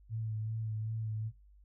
sine tone with vibrato, 110 Hz, A2, in tune, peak -34 dBFS, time 0.09-1.32 s, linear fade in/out 50 ms, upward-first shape sine, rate 2.6 Hz, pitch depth 27 cents each way, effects noise-tail reverb RT60 0.2 s tail -20 dB re dry + added 50 Hz sine -57 dBFS peak until 1.64 s

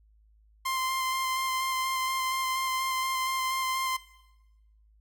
sawtooth tone with vibrato, 1046.5 Hz, C6, in tune, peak -24 dBFS, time 0.65-3.97 s, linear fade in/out 10 ms, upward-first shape square, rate 4.2 Hz, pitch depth 11 cents each way, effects noise-tail reverb RT60 1.0 s tail -18 dB re dry + added 53 Hz sine -58 dBFS peak until 5 s

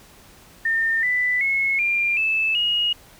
sine tone with pitch steps, 1813 / 1988.5 / 2181 / 2392 / 2624 / 2878 Hz, A#6 / B6 / C#7 / D7 / E7 / F#7, -49 / +11 / -29 / +31 / -9 / -49 cents, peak -18 dBFS, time 0.65-2.93 s, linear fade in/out 5 ms, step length 380 ms, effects pink hiss -49 dBFS RMS until 3.19 s

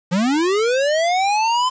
square linear sweep, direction up, 166.6 to 1031 Hz, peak -16 dBFS, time 0.11-1.7 s, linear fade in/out 20 ms, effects resampled to 16000 Hz + 7-bit

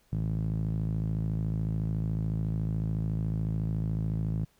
sawtooth tone with band-pass filter, 53.9 Hz, A1, 35 cents flat, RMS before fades -30 dBFS, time 0.12-4.45 s, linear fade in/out 5 ms, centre 140 Hz, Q 3.5, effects pink hiss -67 dBFS RMS until 4.59 s

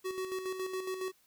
square tone with tremolo, 374.7 Hz, F#4, 22 cents sharp, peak -34 dBFS, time 0.04-1.12 s, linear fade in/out 20 ms, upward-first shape square, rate 7.2 Hz, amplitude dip 50%, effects white hiss -68 dBFS RMS until 1.26 s

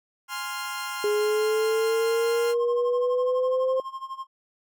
sawtooth chord, F minor, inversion first, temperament equal, 830.6 / 1046.5 / 1396.9 Hz, Ab5 / C6 / F6, 0 / 0 / 0 cents, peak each -35 / -30 / -30 dBFS, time 0.28-2.55 s, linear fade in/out 50 ms
sine linear sweep, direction up, 414.9 to 523.3 Hz, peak -21 dBFS, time 1.04-3.8 s, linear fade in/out 2 ms
triangle tone with tremolo, 1064 Hz, C6, 29 cents sharp, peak -28 dBFS, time 2.52-4.27 s, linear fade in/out 50 ms, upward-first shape sine, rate 12 Hz, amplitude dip 85%
effects none

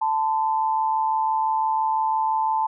sine tone pair together, 880 / 1025.9 Hz, A5 / C6, 0 / -34 cents, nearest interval minor third, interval 266 cents, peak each -20 / -27 dBFS, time 0.01-2.67 s, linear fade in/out 10 ms, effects none

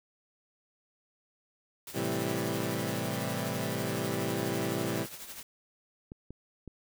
white noise with tremolo, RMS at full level -42 dBFS, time 1.87-5.43 s, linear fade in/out 2 ms, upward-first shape triangle, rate 12 Hz, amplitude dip 60%
15% pulse chord, A minor seventh, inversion none, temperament equal, 110 / 130.81 / 164.81 / 196 Hz, A2 / C3 / E3 / G3, 0 / 0 / 0 / 0 cents, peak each -30 dBFS, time 1.93-5.07 s, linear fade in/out 50 ms
clicks, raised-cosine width 3 ms, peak -30 dBFS, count 3, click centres 6.119 / 6.306 / 6.677 s
effects none

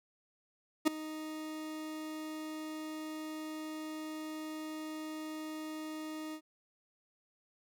40% pulse tone with ADSR envelope, 311.1 Hz, D#4, in tune, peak -21 dBFS, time 0.85-6.41 s, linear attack 24 ms, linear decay 8 ms, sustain -18 dB, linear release 73 ms, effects none

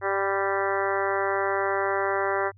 harmonic tone with a mistuned harmonic, 196 Hz, G3, in tune, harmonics 2 / 3 / 4 / 5 / 6 / 7 / 8 / 9 / 10, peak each -28 / -30 / -31 / -32 / -33 / -33 / -34 / -35 / -35 dBFS, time 0.01-2.52 s, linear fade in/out 50 ms, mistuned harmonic 5, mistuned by +18 cents, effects added 98 Hz sine -50 dBFS peak until 2.57 s

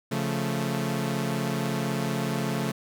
sawtooth chord, Db augmented, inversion none, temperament equal, 138.59 / 174.61 / 220 Hz, Db3 / F3 / A3, 0 / 0 / 0 cents, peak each -26 / -28 / -26 dBFS, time 0.11-2.72 s, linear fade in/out 10 ms, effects none

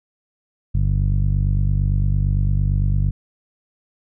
sawtooth tone with low-pass filter, 48.84 Hz, G1, 6 cents flat, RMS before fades -18 dBFS, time 0.74-3.11 s, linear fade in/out 10 ms, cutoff 130 Hz, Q 2.7, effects none

